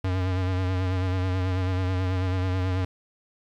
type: tone with vibrato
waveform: square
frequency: 92.5 Hz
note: F#2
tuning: in tune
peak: -24 dBFS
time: 0.04-2.85 s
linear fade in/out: 5 ms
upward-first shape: sine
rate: 9.2 Hz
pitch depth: 39 cents each way
effects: low-pass 4000 Hz 12 dB/octave + 9-bit